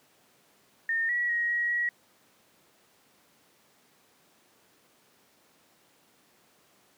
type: tone with pitch steps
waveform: sine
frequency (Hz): 1825 / 1928 / 1889 / 1902 / 1914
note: A#6 / B6 / A#6 / A#6 / A#6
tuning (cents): -37 / -42 / +22 / +34 / +45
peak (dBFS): -25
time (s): 0.89-1.89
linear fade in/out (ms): 2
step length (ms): 200
effects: pink hiss -63 dBFS RMS until 6.97 s + high-pass 200 Hz 12 dB/octave